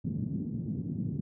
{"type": "band-pass noise", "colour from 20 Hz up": "pink", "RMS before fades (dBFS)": -34, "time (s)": [0.04, 1.21], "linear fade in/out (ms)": 10, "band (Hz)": [120, 240], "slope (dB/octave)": 24, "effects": []}